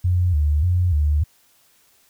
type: tone with vibrato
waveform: sine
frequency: 81.6 Hz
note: E2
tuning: 17 cents flat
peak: -15 dBFS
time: 0.04-1.24 s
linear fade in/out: 10 ms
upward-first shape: square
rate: 1.7 Hz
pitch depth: 160 cents each way
effects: white hiss -58 dBFS RMS until 2.09 s